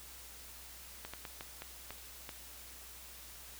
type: slowing click train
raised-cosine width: 0.3 ms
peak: -27 dBFS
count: 7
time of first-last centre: 1.05-2.292 s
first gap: 86 ms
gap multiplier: 1.35
effects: added 61 Hz sine -58 dBFS peak until 3.59 s + white hiss -52 dBFS RMS until 3.59 s